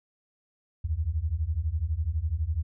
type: beating tone pair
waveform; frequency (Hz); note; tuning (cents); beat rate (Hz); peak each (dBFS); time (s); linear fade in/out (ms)
sine; 72.9 / 84.9; D2 / F2; -12 / -48; 12; -29 / -28; 0.84-2.63; 10
effects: none